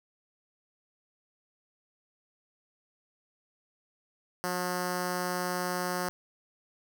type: tone with notch filter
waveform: 5% pulse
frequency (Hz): 180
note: F#3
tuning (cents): -47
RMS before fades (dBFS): -32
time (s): 4.44-6.09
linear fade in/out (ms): 0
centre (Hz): 2400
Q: 1.4
effects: none

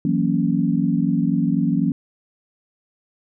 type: chord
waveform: sine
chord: F# dominant seventh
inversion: third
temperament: equal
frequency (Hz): 164.81 / 185 / 233.1 / 277.2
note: E3 / F#3 / A#3 / C#4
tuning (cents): 0 / 0 / 0 / 0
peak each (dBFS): -22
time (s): 0.05-1.92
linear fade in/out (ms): 2
effects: none

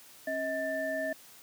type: tone cluster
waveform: sine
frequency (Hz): 270.9 / 636 / 1775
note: C#4 / D#5 / A6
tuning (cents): -40 / +38 / +15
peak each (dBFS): -39 / -32 / -36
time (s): 0.27-1.13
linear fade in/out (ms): 5
effects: white hiss -54 dBFS RMS until 1.42 s + high-pass 100 Hz 12 dB/octave

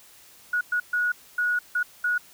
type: tone bursts at uneven times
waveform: sine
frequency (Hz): 1457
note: F#6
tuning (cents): -27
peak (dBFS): -21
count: 6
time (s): 0.53-0.61 / 0.72-0.8 / 0.93-1.12 / 1.38-1.59 / 1.75-1.83 / 2.04-2.18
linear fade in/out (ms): 5
effects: white hiss -52 dBFS RMS until 2.33 s

